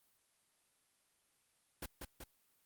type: noise with echo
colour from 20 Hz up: pink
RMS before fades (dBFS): -43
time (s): 1.82-1.86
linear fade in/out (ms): 5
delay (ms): 190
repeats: 2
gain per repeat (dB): -3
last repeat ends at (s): 2.24
effects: white hiss -75 dBFS RMS until 2.65 s + Opus 32 kbps